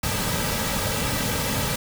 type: noise with comb filter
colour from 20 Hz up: pink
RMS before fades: -25 dBFS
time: 0.03-1.76 s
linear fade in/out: 5 ms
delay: 2.8 ms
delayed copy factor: -0.6
effects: none